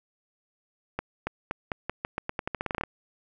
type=accelerating click train; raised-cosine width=0.5 ms; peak=-14 dBFS; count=18; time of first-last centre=0.99-2.836 s; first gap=280 ms; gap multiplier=0.86; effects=none